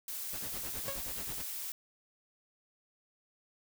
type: noise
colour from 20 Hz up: blue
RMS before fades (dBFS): -40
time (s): 0.08-1.72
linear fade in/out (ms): 2
type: noise with tremolo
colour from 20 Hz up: pink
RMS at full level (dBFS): -44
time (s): 0.32-1.43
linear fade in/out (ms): 20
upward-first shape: sine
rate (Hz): 9.4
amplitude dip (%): 85
type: tone with exponential decay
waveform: sawtooth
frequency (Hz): 550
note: C#5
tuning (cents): -14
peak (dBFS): -31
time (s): 0.88-1.06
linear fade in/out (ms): 2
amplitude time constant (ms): 39
effects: none